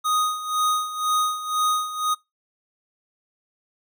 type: tone with tremolo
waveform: square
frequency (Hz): 1244.5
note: D#6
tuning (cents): 0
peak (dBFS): -19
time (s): 0.04-2.15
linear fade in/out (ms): 20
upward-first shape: sine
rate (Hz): 2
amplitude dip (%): 75
effects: noise-tail reverb RT60 0.2 s tail -23 dB re dry